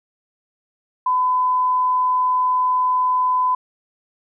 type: tone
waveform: sine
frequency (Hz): 1008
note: B5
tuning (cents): +35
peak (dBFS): -15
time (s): 1.06-3.55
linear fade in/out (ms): 5
effects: none